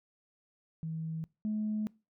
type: tone pair in turn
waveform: sine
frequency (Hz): 160.8 / 213.8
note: E3 / A3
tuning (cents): -43 / -49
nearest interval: perfect fourth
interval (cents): 494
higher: second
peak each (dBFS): -34 / -29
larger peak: second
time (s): 0.83-1.24 / 1.45-1.87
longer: second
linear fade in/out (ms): 0
effects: noise-tail reverb RT60 0.3 s tail -24 dB re dry + tanh soft clip ceiling -26 dBFS